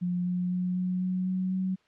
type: tone with pitch steps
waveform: sine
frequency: 177.9 / 179.45 / 181.01 / 182.58 / 184.17 / 185.78 / 187.39 Hz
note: F3 / F3 / F#3 / F#3 / F#3 / F#3 / F#3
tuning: +32 / +47 / -38 / -23 / -8 / +7 / +22 cents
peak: -26 dBFS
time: 0.01-1.76 s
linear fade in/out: 20 ms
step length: 250 ms
effects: white hiss -66 dBFS RMS until 1.87 s + low-pass 3000 Hz 12 dB/octave